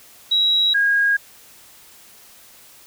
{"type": "tone pair in turn", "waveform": "sine", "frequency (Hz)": [3868, 1633.8], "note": ["B7", "G#6"], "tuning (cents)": [-37, -29], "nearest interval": "octave + minor third", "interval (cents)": 1492, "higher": "first", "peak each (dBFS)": -14, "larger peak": "neither", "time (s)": [[0.31, 0.74], [0.74, 1.17]], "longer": "neither", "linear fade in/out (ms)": 10, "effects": ["white hiss -47 dBFS RMS until 2.86 s"]}